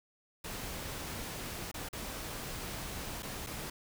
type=noise with dropouts; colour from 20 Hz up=pink; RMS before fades=-41 dBFS; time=0.44-3.7 s; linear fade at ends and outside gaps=5 ms; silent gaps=1.715-1.741 / 1.888-1.929 / 3.224-3.229 / 3.465-3.469 s; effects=none